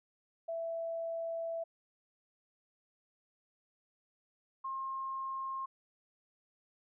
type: tone pair in turn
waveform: sine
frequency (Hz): 663 / 1067.9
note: E5 / C6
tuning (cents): +10 / +35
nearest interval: minor sixth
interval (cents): 825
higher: second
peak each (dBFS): -35 / -36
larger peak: first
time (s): 0.48-1.64 / 4.64-5.66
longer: first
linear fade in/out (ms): 10
effects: none